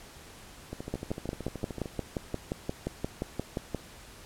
two click trains, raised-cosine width 2 ms, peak -23 / -17 dBFS, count 16 / 17, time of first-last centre 0.73-1.858 / 0.94-3.747 s, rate 13.3 / 5.7 Hz, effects pink hiss -50 dBFS RMS until 4.25 s + low-pass 12000 Hz 12 dB/octave

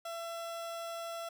30% pulse tone, 672 Hz, E5, 33 cents sharp, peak -36 dBFS, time 0.05-1.29 s, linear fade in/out 5 ms, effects none

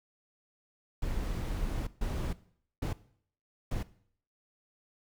brown noise bursts at uneven times, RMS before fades -33 dBFS, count 4, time 1.02-1.87 / 2.01-2.33 / 2.82-2.93 / 3.71-3.83 s, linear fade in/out 5 ms, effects noise-tail reverb RT60 0.6 s tail -18 dB re dry

